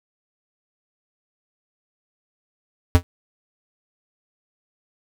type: tone with exponential decay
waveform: square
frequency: 87.7 Hz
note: F2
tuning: 8 cents sharp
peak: -6 dBFS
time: 2.95-3.03 s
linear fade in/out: 0 ms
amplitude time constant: 16 ms
effects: none